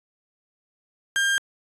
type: tone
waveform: 35% pulse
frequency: 1600 Hz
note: G6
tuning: 35 cents sharp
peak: -18 dBFS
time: 1.16-1.38 s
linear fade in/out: 0 ms
effects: resampled to 24000 Hz